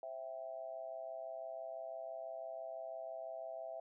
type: tone with amplitude modulation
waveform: sine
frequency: 659.3 Hz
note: E5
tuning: in tune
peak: -39 dBFS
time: 0.03-3.8 s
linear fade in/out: 2 ms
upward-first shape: sine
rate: 126 Hz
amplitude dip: 85%
effects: none